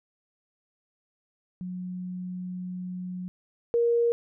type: tone pair in turn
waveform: sine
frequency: 181.7 / 470.2 Hz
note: F#3 / A#4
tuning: -31 / +15 cents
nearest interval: octave + major third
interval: 1646 cents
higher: second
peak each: -32 / -20 dBFS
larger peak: second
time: 1.61-3.28 / 3.74-4.12 s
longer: first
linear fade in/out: 0 ms
effects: none